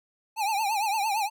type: tone with vibrato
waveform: square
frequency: 840 Hz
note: G#5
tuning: 19 cents sharp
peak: -25 dBFS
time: 0.36-1.3 s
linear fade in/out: 50 ms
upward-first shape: triangle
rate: 8.8 Hz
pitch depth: 150 cents each way
effects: none